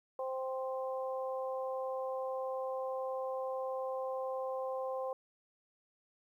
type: harmonic tone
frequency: 261.6 Hz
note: C4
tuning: in tune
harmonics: 2 / 3 / 4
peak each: -36 / -43 / -44 dBFS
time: 0.19-5.13 s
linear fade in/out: 2 ms
effects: 12-bit